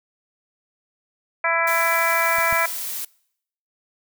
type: harmonic tone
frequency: 332.9 Hz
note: E4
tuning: 17 cents sharp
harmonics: 2 / 3 / 4 / 5 / 6 / 7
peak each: -25 / -25 / -25 / -25 / -25 / -25 dBFS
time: 1.44-2.66 s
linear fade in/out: 5 ms
type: noise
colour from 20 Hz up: blue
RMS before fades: -29 dBFS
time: 1.67-3.05 s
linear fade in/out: 5 ms
type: clicks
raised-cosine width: 5 ms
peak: -29 / -22 dBFS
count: 2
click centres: 2.385 / 2.527 s
effects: noise-tail reverb RT60 0.7 s tail -24 dB re dry